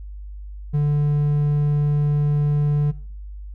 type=tone; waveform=triangle; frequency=146.83 Hz; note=D3; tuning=in tune; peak=-14 dBFS; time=0.73-2.92 s; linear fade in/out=20 ms; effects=noise-tail reverb RT60 0.5 s tail -20 dB re dry + added 50 Hz sine -32 dBFS peak until 3.54 s